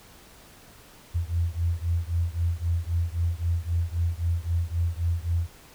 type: beating tone pair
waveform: sine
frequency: 83.4 / 87.2 Hz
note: E2 / F2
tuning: +21 / -2 cents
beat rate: 3.8 Hz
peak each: -26 / -27 dBFS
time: 1.14-5.48 s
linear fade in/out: 20 ms
effects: pink hiss -51 dBFS RMS until 5.74 s